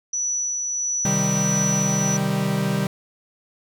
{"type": "tone with tremolo", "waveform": "sine", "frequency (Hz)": 5920, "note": "F#8", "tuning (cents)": 0, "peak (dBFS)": -21, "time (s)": [0.13, 2.17], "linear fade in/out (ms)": 5, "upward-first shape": "sine", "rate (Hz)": 1.5, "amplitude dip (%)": 25}
{"type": "chord", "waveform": "45% pulse", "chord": "C minor", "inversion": "none", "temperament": "equal", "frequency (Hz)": [130.81, 155.56, 196], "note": ["C3", "Eb3", "G3"], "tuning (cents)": [0, 0, 0], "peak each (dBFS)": [-27, -25, -23], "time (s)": [1.05, 2.87], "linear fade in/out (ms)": 2}
{"effects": []}